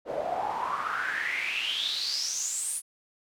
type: noise with band-pass filter sweep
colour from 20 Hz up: pink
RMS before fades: -31 dBFS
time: 0.05-2.82 s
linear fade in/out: 50 ms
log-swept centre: 530 to 10000 Hz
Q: 8.5
effects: none